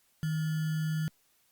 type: tone with sample-and-hold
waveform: sine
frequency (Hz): 157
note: D#3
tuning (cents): +16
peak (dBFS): -28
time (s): 0.23-1.08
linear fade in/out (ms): 0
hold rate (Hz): 1575
effects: white hiss -69 dBFS RMS until 1.51 s + Opus 48 kbps